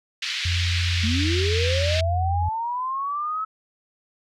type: band-pass noise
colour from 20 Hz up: white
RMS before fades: -28 dBFS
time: 0.22-2.01 s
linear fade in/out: 5 ms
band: 1800 to 4400 Hz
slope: 24 dB/octave
type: tone with pitch glide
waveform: sine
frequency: 87.31 to 85.96 Hz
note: F2 to F2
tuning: 0 to -27 cents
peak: -21 dBFS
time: 0.45-2.49 s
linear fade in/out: 5 ms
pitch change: -27 cents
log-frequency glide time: 1.06-1.49 s
type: linear sweep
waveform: sine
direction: up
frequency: 207.9 to 1300 Hz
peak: -24 dBFS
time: 1.03-3.45 s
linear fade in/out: 10 ms
effects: none